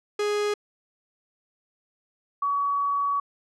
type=tone pair in turn; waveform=45% pulse / sine; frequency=415.3 / 1131.4 Hz; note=G#4 / C#6; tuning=0 / +35 cents; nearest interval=octave + perfect fourth; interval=1735 cents; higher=second; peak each=-23 / -22 dBFS; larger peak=second; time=0.19-0.54 / 2.42-3.2 s; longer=second; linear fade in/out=5 ms; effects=low-pass 7000 Hz 12 dB/octave